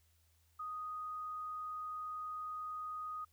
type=tone; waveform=sine; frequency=1244.5 Hz; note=D#6; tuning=in tune; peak=-40 dBFS; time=0.59-3.25 s; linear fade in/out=10 ms; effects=added 81 Hz sine -70 dBFS peak until 3.32 s + white hiss -75 dBFS RMS until 3.32 s